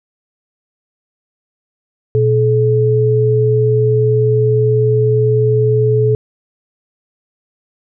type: tone pair together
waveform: sine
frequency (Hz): 120.4 / 429.1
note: B2 / A4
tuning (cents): -44 / -43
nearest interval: octave + minor seventh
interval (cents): 2201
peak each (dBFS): -12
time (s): 2.15-6.15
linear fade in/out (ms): 0
effects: none